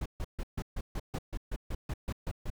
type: noise bursts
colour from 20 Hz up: brown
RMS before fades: -34 dBFS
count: 14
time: 0.01-2.502 s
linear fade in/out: 5 ms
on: 48 ms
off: 140 ms
effects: none